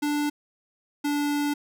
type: tone pair in turn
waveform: square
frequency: 293.7 / 290.8 Hz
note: D4 / D4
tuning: 0 / -17 cents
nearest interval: unison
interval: 17 cents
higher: first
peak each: -24 dBFS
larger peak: neither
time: 0.02-0.3 / 1.04-1.54 s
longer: second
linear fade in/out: 10 ms
effects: none

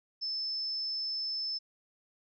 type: tone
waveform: sine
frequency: 5260 Hz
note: E8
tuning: 5 cents flat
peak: -32 dBFS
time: 0.21-1.59 s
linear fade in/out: 20 ms
effects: none

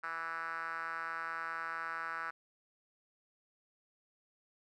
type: tone with band-pass filter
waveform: 5% pulse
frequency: 164.5 Hz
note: E3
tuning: 3 cents flat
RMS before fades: -40 dBFS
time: 0.03-2.31 s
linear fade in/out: 10 ms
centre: 1400 Hz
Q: 4
effects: none

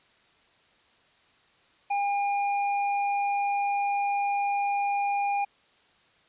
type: tone with hard clipping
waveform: sine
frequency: 807 Hz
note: G#5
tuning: 50 cents flat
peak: -26 dBFS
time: 1.9-5.45 s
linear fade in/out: 10 ms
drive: 11 dB
effects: white hiss -62 dBFS RMS until 6.28 s + resampled to 8000 Hz

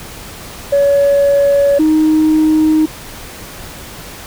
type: tone pair in turn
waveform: sine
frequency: 564 / 311.6 Hz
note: C#5 / D#4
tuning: +30 / +3 cents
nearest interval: minor seventh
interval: 1027 cents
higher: first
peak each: -6 dBFS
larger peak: neither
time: 0.72-1.79 / 1.79-2.86 s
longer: neither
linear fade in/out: 10 ms
effects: tanh soft clip ceiling -5 dBFS + pink hiss -31 dBFS RMS until 4.26 s

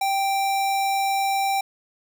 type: tone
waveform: square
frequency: 784 Hz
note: G5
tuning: in tune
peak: -21 dBFS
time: 0.01-1.61 s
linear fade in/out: 5 ms
effects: none

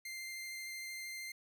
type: tone with vibrato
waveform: sawtooth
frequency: 2093 Hz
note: C7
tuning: in tune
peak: -39 dBFS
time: 0.05-1.32 s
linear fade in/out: 5 ms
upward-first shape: triangle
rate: 13 Hz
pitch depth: 10 cents each way
effects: none

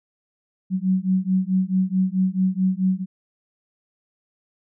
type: beating tone pair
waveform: sine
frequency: 185 / 189.6 Hz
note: F#3 / F#3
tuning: 0 / +43 cents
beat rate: 4.6 Hz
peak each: -21 dBFS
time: 0.7-3.06 s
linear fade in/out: 50 ms
effects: none

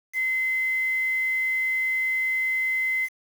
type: tone with quantisation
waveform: sine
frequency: 2055 Hz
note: C7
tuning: 32 cents flat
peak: -22 dBFS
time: 0.13-3.09 s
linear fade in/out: 50 ms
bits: 7
effects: none

